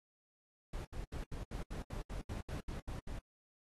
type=noise bursts; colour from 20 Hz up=brown; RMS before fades=-42 dBFS; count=13; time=0.73-3.19 s; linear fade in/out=5 ms; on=120 ms; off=75 ms; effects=AAC 32 kbps